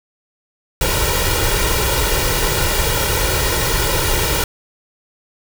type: noise with comb filter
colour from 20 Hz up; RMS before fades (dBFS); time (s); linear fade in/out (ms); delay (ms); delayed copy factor
pink; -17; 0.81-4.44; 2; 2.1; +0.75
effects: none